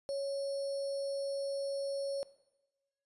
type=tone with sample-and-hold; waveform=sine; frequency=554.4 Hz; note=C#5; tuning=in tune; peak=-33 dBFS; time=0.09-2.23 s; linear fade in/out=0 ms; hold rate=4900 Hz; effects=noise-tail reverb RT60 1.0 s tail -18 dB re dry + resampled to 24000 Hz